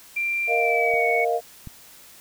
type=tone with pitch glide; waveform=sine; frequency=2368 to 2222 Hz; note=D7 to C#7; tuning=+14 to +4 cents; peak=-22 dBFS; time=0.16-1.25 s; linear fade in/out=10 ms; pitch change=-110 cents; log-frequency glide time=0.56-1.06 s
type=chord; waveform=sine; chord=Bb suspended fourth; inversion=none; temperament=equal; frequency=466.2 / 622.3 / 698.5 Hz; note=Bb4 / Eb5 / F5; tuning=0 / 0 / 0 cents; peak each=-24 / -27 / -23 dBFS; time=0.47-1.41 s; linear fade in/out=50 ms
type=clicks; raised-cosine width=5 ms; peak=-33 / -24 dBFS; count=2; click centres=0.939 / 1.673 s
effects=white hiss -48 dBFS RMS until 2.2 s

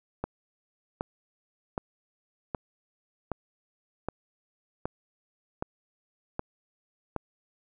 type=click train; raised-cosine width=1 ms; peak=-16 dBFS; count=10; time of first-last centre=0.24-7.163 s; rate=1.3 Hz; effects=none

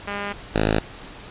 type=tone pair in turn; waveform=5% pulse; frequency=202.6 / 53.49 Hz; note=G#3 / A1; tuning=-43 / -48 cents; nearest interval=octave + major seventh; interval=2305 cents; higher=first; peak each=-15 / -7 dBFS; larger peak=second; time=0.07-0.33 / 0.54-0.8 s; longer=neither; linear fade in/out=10 ms; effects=pink hiss -40 dBFS RMS until 1.3 s + resampled to 8000 Hz

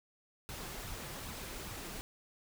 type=noise with flanger; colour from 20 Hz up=pink; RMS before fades=-44 dBFS; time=0.49-2.01 s; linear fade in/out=0 ms; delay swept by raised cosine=0.76 to 5.96 ms; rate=2.5 Hz; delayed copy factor=+0.5; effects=none

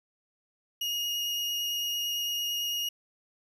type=tone with vibrato; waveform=35% pulse; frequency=2868 Hz; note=F7; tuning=45 cents sharp; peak=-27 dBFS; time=0.81-2.89 s; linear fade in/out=5 ms; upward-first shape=triangle; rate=8.9 Hz; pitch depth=11 cents each way; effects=none

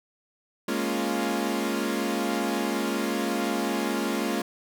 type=chord; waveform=sawtooth; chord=Bb minor seventh; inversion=third; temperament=equal; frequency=207.7 / 233.1 / 277.2 / 349.2 Hz; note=Ab3 / Bb3 / Db4 / F4; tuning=0 / 0 / 0 / 0 cents; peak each=-27 dBFS; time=0.68-4.42 s; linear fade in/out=5 ms; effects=none

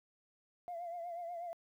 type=tone with vibrato; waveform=sine; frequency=690 Hz; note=F5; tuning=21 cents flat; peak=-39 dBFS; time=0.68-1.53 s; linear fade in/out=0 ms; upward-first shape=triangle; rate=8.2 Hz; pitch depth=68 cents each way; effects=tanh soft clip ceiling -36 dBFS + 12-bit

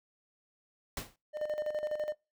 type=noise with exponential decay; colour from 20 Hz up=pink; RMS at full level=-34 dBFS; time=0.97-1.16 s; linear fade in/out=2 ms; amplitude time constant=41 ms
type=tone with tremolo; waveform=triangle; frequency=605 Hz; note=D#5; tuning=49 cents flat; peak=-28 dBFS; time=1.33-2.15 s; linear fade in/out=50 ms; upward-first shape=square; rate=12 Hz; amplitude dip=65%
effects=noise-tail reverb RT60 0.3 s tail -26 dB re dry

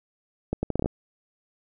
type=accelerating click train; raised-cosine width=2 ms; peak=-12 dBFS; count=8; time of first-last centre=0.53-0.859 s; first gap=100 ms; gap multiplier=0.73; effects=none

